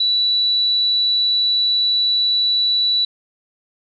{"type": "tone", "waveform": "sine", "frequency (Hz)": 3946, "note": "B7", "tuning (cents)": -2, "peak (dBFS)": -14, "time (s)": [0, 3.05], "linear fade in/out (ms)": 5, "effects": []}